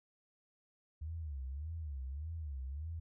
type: tone with vibrato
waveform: sine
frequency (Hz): 73.42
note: D2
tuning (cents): 0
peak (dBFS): -39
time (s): 1.01-3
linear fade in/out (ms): 10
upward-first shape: sine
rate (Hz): 1.7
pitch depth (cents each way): 210
effects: none